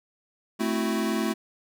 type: chord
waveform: square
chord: F# half-diminished seventh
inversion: first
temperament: equal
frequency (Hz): 220 / 261.6 / 329.6 / 370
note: A3 / C4 / E4 / F#4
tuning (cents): 0 / 0 / 0 / 0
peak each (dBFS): -28 / -33 / -31 / -33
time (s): 0.59-1.34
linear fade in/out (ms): 20
effects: none